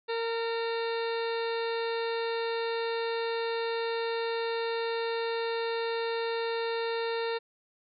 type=harmonic tone with a mistuned harmonic; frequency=460 Hz; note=A#4; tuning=23 cents flat; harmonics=1 / 2 / 3 / 4 / 5 / 6 / 8 / 9 / 10; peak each=-30 / -37 / -42 / -41 / -46 / -44 / -43 / -45 / -51 dBFS; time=0.08-7.39 s; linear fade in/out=20 ms; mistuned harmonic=4; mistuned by=-18 cents; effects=none